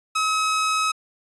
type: tone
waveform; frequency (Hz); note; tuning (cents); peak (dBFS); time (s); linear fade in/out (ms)
sawtooth; 1279; D#6; +47; -16; 0.15-0.92; 10
effects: resampled to 24000 Hz